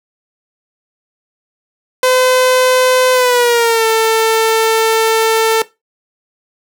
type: tone with pitch glide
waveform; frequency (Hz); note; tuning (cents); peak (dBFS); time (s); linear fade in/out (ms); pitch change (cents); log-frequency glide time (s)
sawtooth; 510 to 446.6; C5 to A4; -44 to +26; -5; 2.03-5.62; 2; -230; 3.13-3.86
effects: noise-tail reverb RT60 0.2 s tail -17 dB re dry